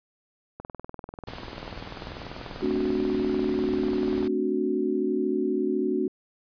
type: click train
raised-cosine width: 1 ms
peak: -23 dBFS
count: 75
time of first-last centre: 0.6-4.227 s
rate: 20.4 Hz
type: noise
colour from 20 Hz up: pink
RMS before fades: -40 dBFS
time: 1.27-4.28 s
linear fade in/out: 5 ms
type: chord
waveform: sine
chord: D dominant seventh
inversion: second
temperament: equal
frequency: 220 / 261.6 / 293.7 / 370 Hz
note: A3 / C4 / D4 / F#4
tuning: 0 / 0 / 0 / 0 cents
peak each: -31 / -30 / -29 / -26 dBFS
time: 2.62-6.08 s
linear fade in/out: 5 ms
effects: resampled to 11025 Hz